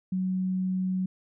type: tone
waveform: sine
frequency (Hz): 186.1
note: F#3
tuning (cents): +10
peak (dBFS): -25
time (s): 0.12-1.06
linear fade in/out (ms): 5
effects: none